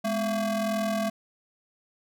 square ring-modulated tone, 230 Hz, A#3, 23 cents flat, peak -23 dBFS, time 0.04-1.1 s, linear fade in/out 10 ms, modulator 439 Hz, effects none

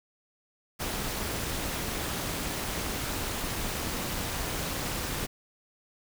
pink noise with amplitude modulation, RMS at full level -30 dBFS, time 0.79-5.27 s, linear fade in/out 20 ms, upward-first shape sine, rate 228 Hz, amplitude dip 60%, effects none

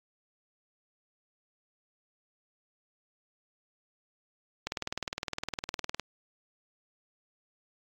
click train, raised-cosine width 0.2 ms, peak -15 dBFS, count 27, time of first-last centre 4.67-5.997 s, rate 19.6 Hz, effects AAC 48 kbps

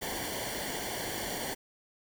pink noise with comb filter, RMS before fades -36 dBFS, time 0.01-1.55 s, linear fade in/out 20 ms, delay 0.78 ms, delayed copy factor -0.75, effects none

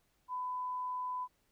sine tone, 1002 Hz, B5, 25 cents sharp, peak -35 dBFS, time 0.28-1.28 s, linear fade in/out 50 ms, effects pink hiss -75 dBFS RMS until 1.51 s

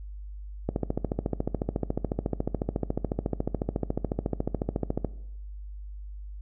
click train, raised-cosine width 2 ms, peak -13 dBFS, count 62, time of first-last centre 0.69-5.047 s, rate 14 Hz, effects noise-tail reverb RT60 0.8 s tail -19 dB re dry + added 50 Hz sine -37 dBFS peak until 6.41 s

